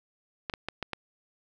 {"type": "clicks", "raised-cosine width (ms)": 0.3, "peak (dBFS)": -16, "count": 5, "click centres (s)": [0.498, 0.538, 0.686, 0.827, 0.933], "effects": []}